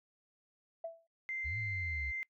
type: tone with exponential decay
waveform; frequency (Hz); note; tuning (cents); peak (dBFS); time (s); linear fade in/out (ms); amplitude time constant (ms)
sine; 662; E5; +7; -35; 0.84-1.07; 5; 48
type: tone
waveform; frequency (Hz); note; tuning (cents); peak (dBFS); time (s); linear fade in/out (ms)
sine; 2085; C7; -7; -36; 1.29-2.23; 0
type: exponential two-way sweep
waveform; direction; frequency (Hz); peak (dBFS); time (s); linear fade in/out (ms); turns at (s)
sine; up then down; 65.41 to 113 to 65.41; -38; 1.44-2.12; 20; 1.58
effects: noise-tail reverb RT60 0.1 s tail -24 dB re dry + tanh soft clip ceiling -27 dBFS